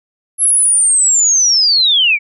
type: linear sweep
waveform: sine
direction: down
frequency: 11175 to 2217 Hz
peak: -8 dBFS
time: 0.38-2.19 s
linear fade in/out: 50 ms
effects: none